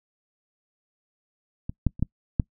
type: clicks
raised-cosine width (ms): 5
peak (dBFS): -18 / -8 / -25 / -10 / -7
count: 5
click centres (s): 1.695 / 1.867 / 1.995 / 2.026 / 2.398
effects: noise-tail reverb RT60 0.1 s tail -25 dB re dry